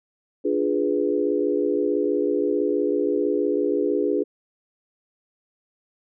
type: chord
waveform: sine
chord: D diminished seventh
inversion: none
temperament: equal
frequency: 293.7 / 349.2 / 415.3 / 493.9 Hz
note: D4 / F4 / Ab4 / Cb5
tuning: 0 / 0 / 0 / 0 cents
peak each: -25 / -26 / -23 / -27 dBFS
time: 0.44-4.24 s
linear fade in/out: 20 ms
effects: none